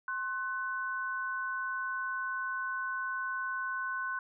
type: tone pair together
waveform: sine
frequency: 1060.7 / 1500 Hz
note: C6 / F#6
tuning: +23 / +23 cents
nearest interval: tritone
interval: 600 cents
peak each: -37 / -34 dBFS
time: 0.08-4.19 s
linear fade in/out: 2 ms
effects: none